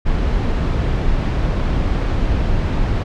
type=noise; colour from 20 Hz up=brown; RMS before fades=-17 dBFS; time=0.05-3.04 s; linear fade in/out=20 ms; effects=low-pass 4000 Hz 12 dB/octave